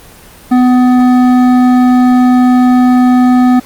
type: tone with hard clipping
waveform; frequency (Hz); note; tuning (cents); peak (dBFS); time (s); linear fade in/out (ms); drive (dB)
sine; 250.4; B3; +24; -6; 0.51-3.6; 10; 11
effects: pink hiss -36 dBFS RMS until 3.65 s + Opus 24 kbps